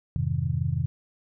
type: chord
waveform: sine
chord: F minor seventh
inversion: none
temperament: just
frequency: 87.31 / 104.77 / 130.96 / 157.15 Hz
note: F2 / Ab2 / C3 / Eb3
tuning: 0 / +16 / +2 / +18 cents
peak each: -30 / -31 / -27 / -30 dBFS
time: 0.16-0.86 s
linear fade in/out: 0 ms
effects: none